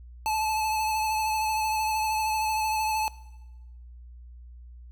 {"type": "tone with vibrato", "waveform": "square", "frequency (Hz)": 868, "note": "A5", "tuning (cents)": -24, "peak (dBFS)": -25, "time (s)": [0.26, 3.08], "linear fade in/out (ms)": 0, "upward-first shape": "sine", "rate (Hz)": 13, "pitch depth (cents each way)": 23, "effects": ["noise-tail reverb RT60 1.0 s tail -19 dB re dry", "added 60 Hz sine -43 dBFS peak until 4.91 s"]}